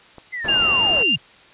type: click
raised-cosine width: 1 ms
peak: -25 dBFS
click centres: 0.183 s
type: linear sweep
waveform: sine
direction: down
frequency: 2069 to 98 Hz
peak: -25 dBFS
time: 0.32-1.18 s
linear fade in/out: 20 ms
type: low-pass noise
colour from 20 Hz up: white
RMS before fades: -30 dBFS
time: 0.44-1.03 s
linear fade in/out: 5 ms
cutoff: 950 Hz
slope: 12 dB/octave
type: tone with vibrato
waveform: sine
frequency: 2793 Hz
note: F7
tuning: 1 cent flat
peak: -15 dBFS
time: 0.48-1.16 s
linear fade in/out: 10 ms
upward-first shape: triangle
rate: 3.2 Hz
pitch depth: 12 cents each way
effects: white hiss -48 dBFS RMS until 1.53 s + resampled to 8000 Hz